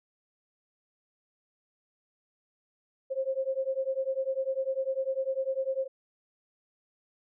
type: beating tone pair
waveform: sine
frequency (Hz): 527 / 537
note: C5 / C5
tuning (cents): +12 / +45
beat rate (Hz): 10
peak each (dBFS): -31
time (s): 3.1-5.88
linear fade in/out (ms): 20
effects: none